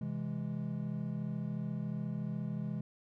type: chord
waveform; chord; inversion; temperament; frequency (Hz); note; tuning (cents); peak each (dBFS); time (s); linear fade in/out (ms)
triangle; C augmented; none; equal; 130.81 / 164.81 / 207.7; C3 / E3 / G#3; 0 / 0 / 0; -38 / -37 / -37; 0.01-2.81; 5
effects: none